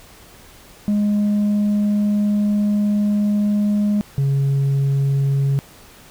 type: tone pair in turn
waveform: sine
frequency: 207 / 138.16 Hz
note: G#3 / C#3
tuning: -5 / -5 cents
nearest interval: perfect fifth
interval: 700 cents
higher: first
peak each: -12 dBFS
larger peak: neither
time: 0.88-4.01 / 4.18-5.59 s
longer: first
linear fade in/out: 0 ms
effects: tanh soft clip ceiling -14 dBFS + pink hiss -45 dBFS RMS until 6.1 s